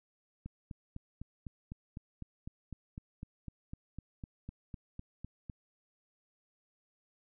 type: click train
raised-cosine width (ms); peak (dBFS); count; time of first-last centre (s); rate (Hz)
5; -30; 21; 0.46-5.498; 3.97
effects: none